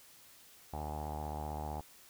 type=tone with low-pass filter; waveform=sawtooth; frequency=75.6 Hz; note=D#2; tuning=49 cents flat; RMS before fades=-40 dBFS; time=0.73-1.81 s; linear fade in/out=5 ms; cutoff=810 Hz; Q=8.6; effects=white hiss -59 dBFS RMS until 2.09 s